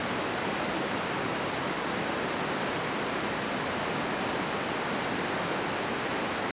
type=band-pass noise; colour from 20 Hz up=pink; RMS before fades=-31 dBFS; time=0-6.51 s; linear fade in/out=2 ms; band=210 to 2500 Hz; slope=12 dB/octave; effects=resampled to 8000 Hz